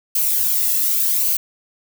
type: noise with flanger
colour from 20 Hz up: violet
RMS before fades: -18 dBFS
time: 0.15-1.37 s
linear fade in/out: 5 ms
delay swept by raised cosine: 0.55 to 1.33 ms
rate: 0.86 Hz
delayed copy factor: -0.5
effects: none